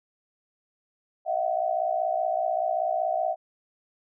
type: tone cluster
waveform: sine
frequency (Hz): 631 / 687 / 752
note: D#5 / F5 / F#5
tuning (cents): +24 / -29 / +28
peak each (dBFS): -28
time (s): 1.25-3.36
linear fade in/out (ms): 50
effects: none